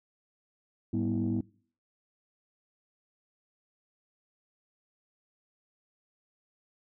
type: tone cluster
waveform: sine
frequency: 106.7 / 196.2 / 244.4 / 324.9 Hz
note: G#2 / G3 / B3 / E4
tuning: +47 / +2 / -18 / -25 cents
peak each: -32 / -33 / -30 / -32 dBFS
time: 0.93-1.41 s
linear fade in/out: 5 ms
effects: noise-tail reverb RT60 0.5 s tail -23 dB re dry + tanh soft clip ceiling -21 dBFS